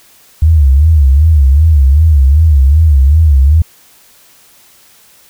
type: tone with vibrato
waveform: sine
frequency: 73.42 Hz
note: D2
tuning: in tune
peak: -3 dBFS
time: 0.42-3.62 s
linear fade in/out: 5 ms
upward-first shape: sine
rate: 2.6 Hz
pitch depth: 180 cents each way
effects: white hiss -44 dBFS RMS until 5.29 s